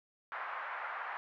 pink band-pass noise, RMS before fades -41 dBFS, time 0.32-1.17 s, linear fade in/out 0 ms, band 860 to 1800 Hz, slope 24 dB/octave, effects none

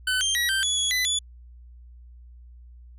25% pulse tone with pitch steps, 1511 / 3168 / 1918 / 1564 / 3400 / 3362 / 2002 / 3443 Hz, F#6 / G7 / A#6 / G6 / G#7 / G#7 / B6 / A7, +36 / +18 / +49 / -4 / +40 / +20 / +23 / -38 cents, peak -18 dBFS, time 0.07-1.19 s, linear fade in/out 5 ms, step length 140 ms, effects added 60 Hz sine -44 dBFS peak until 2.98 s + resampled to 32000 Hz

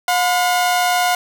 sawtooth tone pair together, 718 / 1015.4 Hz, F5 / B5, +48 / +48 cents, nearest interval tritone, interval 600 cents, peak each -11 / -20 dBFS, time 0.08-1.15 s, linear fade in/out 2 ms, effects none

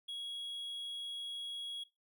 triangle tone, 3322 Hz, G#7, in tune, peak -38 dBFS, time 0.08-1.84 s, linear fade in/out 10 ms, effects noise-tail reverb RT60 0.2 s tail -17 dB re dry

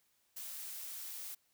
blue noise, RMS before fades -45 dBFS, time 0.36-1.35 s, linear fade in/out 10 ms, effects white hiss -75 dBFS RMS until 1.53 s

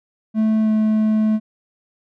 triangle tone with pitch glide, 218.4 to 216.5 Hz, A3 to A3, -13 to -28 cents, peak -12 dBFS, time 0.34-1.4 s, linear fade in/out 50 ms, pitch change -15 cents, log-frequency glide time 0.62-0.7 s, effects none

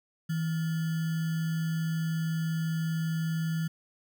sine tone with sample-and-hold, 162.3 Hz, E3, 27 cents flat, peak -27 dBFS, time 0.29-3.68 s, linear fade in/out 10 ms, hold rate 1575 Hz, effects none

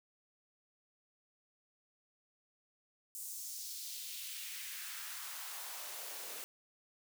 white noise with high-pass filter sweep, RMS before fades -45 dBFS, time 3.15-6.44 s, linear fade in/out 0 ms, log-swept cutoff 8100 to 370 Hz, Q 1.6, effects none

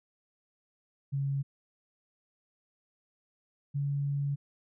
sine tone pair in turn, 138.59 / 141.58 Hz, C#3 / C#3, 0 / +37 cents, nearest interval unison, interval 37 cents, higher second, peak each -28 dBFS, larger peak neither, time 1.12-1.43 / 3.74-4.36 s, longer second, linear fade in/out 20 ms, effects none

